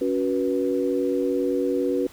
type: tone cluster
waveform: sine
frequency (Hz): 279.2 / 369.3 / 487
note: C#4 / F#4 / B4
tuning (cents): +13 / -3 / -24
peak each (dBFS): -25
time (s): 0.01-2.07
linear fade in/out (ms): 5
effects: pink hiss -49 dBFS RMS until 2.12 s